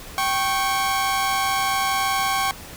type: tone pair together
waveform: sawtooth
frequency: 779.3 / 1100 Hz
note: G5 / C#6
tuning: -10 / -14 cents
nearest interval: tritone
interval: 596 cents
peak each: -19 dBFS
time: 0.18-2.51 s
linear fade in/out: 0 ms
effects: pink hiss -39 dBFS RMS until 2.76 s